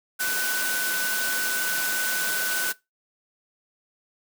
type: tone in noise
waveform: sine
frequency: 1501 Hz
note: F#6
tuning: 24 cents sharp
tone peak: -26 dBFS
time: 0.19-2.73 s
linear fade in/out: 20 ms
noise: white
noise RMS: -28 dBFS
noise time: 0.19-2.73 s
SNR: -1 dB
effects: noise-tail reverb RT60 0.2 s tail -20 dB re dry + high-pass 200 Hz 12 dB/octave